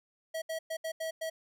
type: tone bursts at uneven times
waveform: square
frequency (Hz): 645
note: E5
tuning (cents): -38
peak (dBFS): -34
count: 6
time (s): 0.34-0.42 / 0.49-0.59 / 0.7-0.77 / 0.84-0.92 / 1-1.11 / 1.21-1.3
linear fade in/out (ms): 10
effects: none